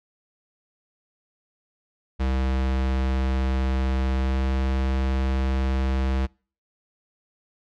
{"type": "tone with pitch glide", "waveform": "square", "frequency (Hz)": [65.41, 65.86], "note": ["C2", "C2"], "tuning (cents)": [0, 12], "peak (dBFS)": -22, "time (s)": [2.19, 6.27], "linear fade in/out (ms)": 20, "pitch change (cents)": 12, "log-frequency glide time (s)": [4.15, 4.38], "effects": ["noise-tail reverb RT60 0.4 s tail -26 dB re dry", "low-pass 4000 Hz 12 dB/octave"]}